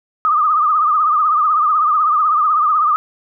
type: tone with vibrato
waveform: sine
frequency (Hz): 1226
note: D#6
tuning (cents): -26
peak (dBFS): -11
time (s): 0.25-2.96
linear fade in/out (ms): 0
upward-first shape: triangle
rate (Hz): 16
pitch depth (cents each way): 100
effects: none